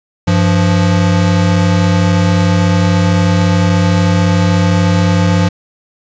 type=tone pair together; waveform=square; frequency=97.6 / 173.9 Hz; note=G2 / F3; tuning=-7 / -7 cents; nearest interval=minor seventh; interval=1000 cents; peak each=-12 dBFS; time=0.27-5.49 s; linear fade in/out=10 ms; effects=resampled to 16000 Hz + 7-bit